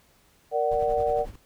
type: chord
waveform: sine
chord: Bb augmented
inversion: none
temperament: equal with one note detuned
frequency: 466.2 / 587.3 / 749 Hz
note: Bb4 / D5 / F#5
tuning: 0 / 0 / +21 cents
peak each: -26 dBFS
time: 0.51-1.26 s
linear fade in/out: 50 ms
type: noise with tremolo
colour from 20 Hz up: brown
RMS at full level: -36 dBFS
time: 0.71-1.36 s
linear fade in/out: 5 ms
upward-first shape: triangle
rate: 11 Hz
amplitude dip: 75%
effects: pink hiss -61 dBFS RMS until 1.45 s